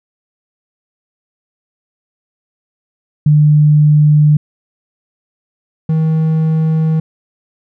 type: tone pair in turn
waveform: sine / triangle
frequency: 150 / 158.89 Hz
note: D3 / D#3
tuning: +37 / +37 cents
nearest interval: minor second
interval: 100 cents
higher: second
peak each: -5 / -8 dBFS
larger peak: first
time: 3.26-4.37 / 5.89-7 s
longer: neither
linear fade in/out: 5 ms
effects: none